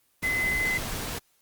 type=tone in noise; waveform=sine; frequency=2037 Hz; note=C7; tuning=47 cents flat; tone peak=-24 dBFS; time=0.23-0.78 s; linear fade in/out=10 ms; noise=pink; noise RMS=-33 dBFS; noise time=0.22-1.19 s; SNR=+6 dB; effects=white hiss -67 dBFS RMS until 1.41 s + Opus 24 kbps